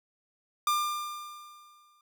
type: tone with exponential decay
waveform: 45% pulse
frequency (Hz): 1197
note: D6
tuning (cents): +33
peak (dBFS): -23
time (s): 0.67-2.01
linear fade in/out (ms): 2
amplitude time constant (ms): 290
effects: none